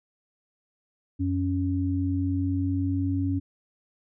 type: tone pair together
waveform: sine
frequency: 92.5 / 277.2 Hz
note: F#2 / C#4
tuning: 0 / 0 cents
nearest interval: octave + perfect fifth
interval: 1900 cents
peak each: -26 dBFS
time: 1.19-3.4 s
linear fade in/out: 20 ms
effects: none